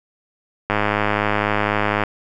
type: click train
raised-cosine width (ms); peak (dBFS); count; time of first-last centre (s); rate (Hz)
0.5; -3; 140; 0.7-2.037; 104
effects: none